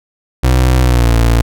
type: tone with pitch glide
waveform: 30% pulse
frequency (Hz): 63.3 to 57.38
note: B1 to A#1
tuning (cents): +43 to -27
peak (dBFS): -5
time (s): 0.43-1.42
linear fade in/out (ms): 10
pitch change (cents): -170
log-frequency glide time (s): 0.81-1.14
effects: none